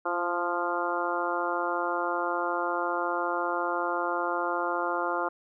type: harmonic tone with a mistuned harmonic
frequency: 174.61 Hz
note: F3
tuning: in tune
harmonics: 2 / 3 / 4 / 5 / 6 / 7 / 8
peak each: -34 / -34 / -34 / -34 / -34 / -34 / -34 dBFS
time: 0.05-5.29 s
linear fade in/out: 10 ms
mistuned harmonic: 2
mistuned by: -20 cents
effects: none